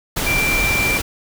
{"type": "tone in noise", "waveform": "sine", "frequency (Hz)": 2356, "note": "D7", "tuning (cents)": 5, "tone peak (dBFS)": -17, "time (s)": [0.26, 0.98], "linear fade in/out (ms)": 10, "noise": "pink", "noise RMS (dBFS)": -21, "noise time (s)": [0.16, 1.02], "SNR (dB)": 1, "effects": []}